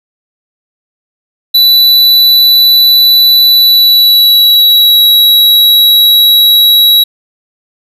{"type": "tone with pitch glide", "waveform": "square", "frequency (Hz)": [3969, 3878], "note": ["B7", "B7"], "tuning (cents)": [8, -32], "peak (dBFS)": -3, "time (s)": [1.54, 7.04], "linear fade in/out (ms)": 10, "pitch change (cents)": -40, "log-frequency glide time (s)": [3.51, 5.03], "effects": []}